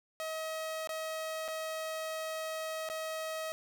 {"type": "tone with dropouts", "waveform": "sawtooth", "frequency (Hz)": 636, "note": "D#5", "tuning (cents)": 38, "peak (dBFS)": -32, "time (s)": [0.2, 3.52], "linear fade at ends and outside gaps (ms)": 0, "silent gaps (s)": [[0.873, 0.892], [1.48, 1.484], [2.889, 2.899]], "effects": []}